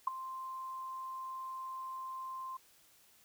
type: tone with ADSR envelope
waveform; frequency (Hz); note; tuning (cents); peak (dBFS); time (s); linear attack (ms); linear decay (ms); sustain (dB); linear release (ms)
sine; 1046.5; C6; 0; -24; 0.07-2.57; 6; 8; -16; 5
effects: white hiss -65 dBFS RMS until 3.24 s